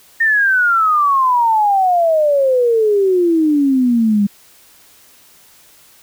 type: exponential sweep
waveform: sine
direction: down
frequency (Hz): 1839 to 198.2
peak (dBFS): -10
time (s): 0.2-4.27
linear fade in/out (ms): 10
effects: white hiss -47 dBFS RMS until 6.02 s